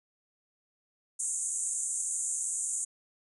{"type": "band-pass noise", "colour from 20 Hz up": "white", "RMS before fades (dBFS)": -33, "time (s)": [1.19, 2.85], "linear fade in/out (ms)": 10, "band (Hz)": [6600, 9500], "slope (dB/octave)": 96, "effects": []}